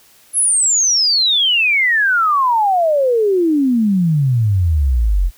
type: exponential sweep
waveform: sine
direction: down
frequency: 11175 to 41.39 Hz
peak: -11 dBFS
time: 0.33-5.31 s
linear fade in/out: 50 ms
effects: white hiss -49 dBFS RMS until 5.37 s